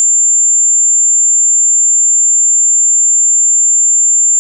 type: tone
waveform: sine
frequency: 7260 Hz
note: A#8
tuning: 47 cents flat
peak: -6 dBFS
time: 0-4.39 s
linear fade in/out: 0 ms
effects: none